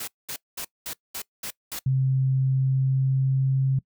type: noise bursts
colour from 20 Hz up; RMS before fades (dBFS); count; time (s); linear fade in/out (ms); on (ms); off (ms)
white; -33; 7; 0-1.792; 5; 76; 210
type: tone with pitch glide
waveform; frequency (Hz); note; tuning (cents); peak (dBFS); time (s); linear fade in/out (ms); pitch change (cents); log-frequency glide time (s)
sine; 132.3 to 133.68; C3 to C3; +20 to +38; -19; 1.86-3.79; 5; +18; 2.34-3.65
effects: noise-tail reverb RT60 0.1 s tail -22 dB re dry